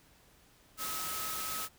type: tone in noise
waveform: sine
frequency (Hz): 1283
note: E6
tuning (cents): -47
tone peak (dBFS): -41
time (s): 0.77-1.69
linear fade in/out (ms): 50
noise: white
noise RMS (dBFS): -38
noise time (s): 0.77-1.69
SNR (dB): -6
effects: pink hiss -63 dBFS RMS until 1.78 s